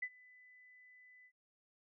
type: tone with ADSR envelope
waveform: sine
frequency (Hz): 2000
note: B6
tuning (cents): +21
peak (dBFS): -35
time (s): 0.02-1.32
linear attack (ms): 8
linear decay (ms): 57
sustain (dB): -24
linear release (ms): 65
effects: none